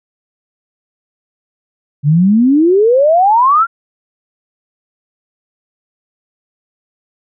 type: exponential sweep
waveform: sine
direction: up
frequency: 138.59 to 1416 Hz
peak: -6 dBFS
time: 2.03-3.67 s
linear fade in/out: 50 ms
effects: none